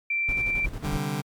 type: tone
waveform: sine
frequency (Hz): 2349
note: D7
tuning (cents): 0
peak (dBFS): -23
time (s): 0.1-0.66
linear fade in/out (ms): 5
type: noise with tremolo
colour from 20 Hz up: brown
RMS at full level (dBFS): -31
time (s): 0.28-0.98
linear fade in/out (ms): 10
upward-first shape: square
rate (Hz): 11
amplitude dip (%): 50
type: chord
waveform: sawtooth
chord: C suspended second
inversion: none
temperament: just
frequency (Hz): 130.81 / 147.16 / 196.22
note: C3 / D3 / G3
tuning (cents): 0 / +4 / +2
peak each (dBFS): -30 / -25 / -27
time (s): 0.83-1.22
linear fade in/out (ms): 20
effects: MP3 96 kbps